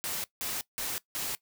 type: noise bursts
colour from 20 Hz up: white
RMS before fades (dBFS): -34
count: 4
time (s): 0.04-1.35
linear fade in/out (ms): 0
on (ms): 200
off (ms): 170
effects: noise-tail reverb RT60 0.1 s tail -19 dB re dry